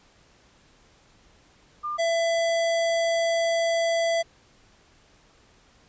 sine / square tone pair in turn, 1200 / 668.2 Hz, D6 / E5, +37 / +23 cents, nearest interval minor seventh, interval 1014 cents, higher first, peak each -27 / -22 dBFS, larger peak second, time 1.83-1.98 / 1.98-4.23 s, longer second, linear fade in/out 20 ms, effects pink hiss -58 dBFS RMS until 5.88 s + resampled to 16000 Hz

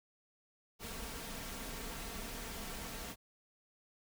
pink noise with comb filter, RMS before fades -44 dBFS, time 0.79-3.16 s, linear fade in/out 50 ms, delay 4.4 ms, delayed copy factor +0.5, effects none

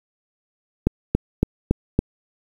click train, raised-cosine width 3 ms, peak -3 dBFS, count 5, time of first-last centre 0.87-1.99 s, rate 3.57 Hz, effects 7-bit

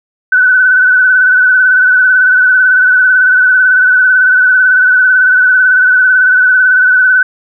sine tone with vibrato, 1500 Hz, F#6, 23 cents sharp, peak -4 dBFS, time 0.32-7.23 s, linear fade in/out 5 ms, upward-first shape sine, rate 18 Hz, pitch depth 39 cents each way, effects none

